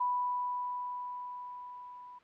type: tone with level ramp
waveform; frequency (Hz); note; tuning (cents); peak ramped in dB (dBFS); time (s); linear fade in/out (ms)
sine; 987.8; B5; 0; -27 to -47; 0-2.19; 10
effects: white hiss -62 dBFS RMS until 2.23 s + low-pass 2000 Hz 12 dB/octave